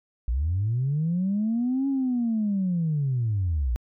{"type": "linear two-way sweep", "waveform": "sine", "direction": "up then down", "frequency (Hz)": [54.3, 277.2, 54.3], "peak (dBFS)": -21, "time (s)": [0.28, 3.76], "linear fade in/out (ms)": 0, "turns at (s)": 1.88, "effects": ["tanh soft clip ceiling -18 dBFS"]}